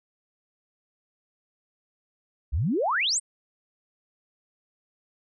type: exponential sweep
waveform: sine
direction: up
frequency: 58.27 to 9150 Hz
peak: -22 dBFS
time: 2.52-3.2 s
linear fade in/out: 20 ms
effects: none